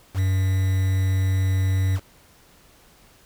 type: tone with quantisation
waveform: triangle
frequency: 94.8 Hz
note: F#2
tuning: 43 cents sharp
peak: -16 dBFS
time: 0.14-2 s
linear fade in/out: 50 ms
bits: 6
effects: pink hiss -54 dBFS RMS until 3.25 s